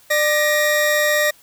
40% pulse tone pair together, 597 / 1886.6 Hz, D5 / A#6, +28 / +20 cents, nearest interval octave + minor sixth, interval 1992 cents, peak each -17 dBFS, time 0.1-1.31 s, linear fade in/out 10 ms, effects white hiss -51 dBFS RMS until 1.42 s

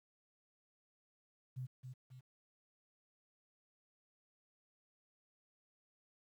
sine tone with echo, 128 Hz, C3, 38 cents flat, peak -40 dBFS, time 1.56-1.67 s, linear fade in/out 20 ms, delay 270 ms, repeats 2, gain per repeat -6 dB, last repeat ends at 2.21 s, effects 12-bit

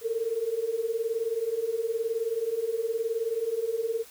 sine beating tone pair, 441.6 / 460.6 Hz, A4 / A#4, +6 / -21 cents, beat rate 19 Hz, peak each -31 / -28 dBFS, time 0.01-4.05 s, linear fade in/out 50 ms, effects white hiss -51 dBFS RMS until 4.1 s

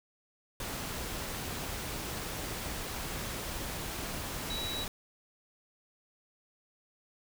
sine tone in noise, 3900 Hz, B7, 23 cents flat, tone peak -36 dBFS, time 4.5-4.84 s, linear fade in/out 2 ms, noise pink, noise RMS -38 dBFS, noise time 0.6-4.88 s, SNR -1 dB, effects none

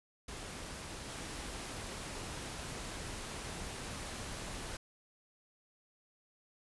pink noise with level steps, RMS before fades -45 / -43 dBFS, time 0.28-4.77 s, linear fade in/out 5 ms, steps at 1.09 s, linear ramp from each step 2 ms, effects resampled to 24000 Hz

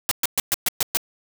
white noise bursts, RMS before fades -20 dBFS, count 7, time 0.09-0.971 s, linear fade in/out 0 ms, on 23 ms, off 120 ms, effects none

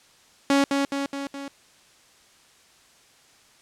sawtooth tone with echo, 278.3 Hz, C#4, 7 cents sharp, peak -13 dBFS, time 0.5-0.64 s, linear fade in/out 2 ms, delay 210 ms, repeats 4, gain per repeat -4 dB, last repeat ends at 1.48 s, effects white hiss -56 dBFS RMS until 3.61 s + low-pass 8000 Hz 12 dB/octave

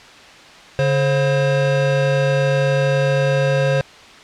square tone pair together, 142.05 / 534 Hz, C#3 / C5, +43 / +35 cents, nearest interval octave + major seventh, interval 2292 cents, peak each -18 dBFS, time 0.79-3.81 s, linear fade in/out 0 ms, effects white hiss -41 dBFS RMS until 4.23 s + low-pass 4000 Hz 12 dB/octave

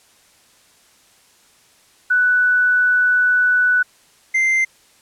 sine / triangle tone pair in turn, 1486 / 2085 Hz, F#6 / C7, +7 / -7 cents, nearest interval tritone, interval 586 cents, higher second, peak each -12 dBFS, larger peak neither, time 2.1-3.83 / 4.34-4.65 s, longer first, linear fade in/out 10 ms, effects white hiss -53 dBFS RMS until 5.01 s + low-pass 10000 Hz 12 dB/octave

